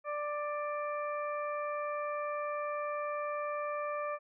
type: harmonic tone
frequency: 590 Hz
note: D5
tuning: 8 cents sharp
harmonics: 1 / 2 / 3 / 4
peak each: -36 / -37 / -47 / -47 dBFS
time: 0.04-4.19 s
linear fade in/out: 50 ms
effects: none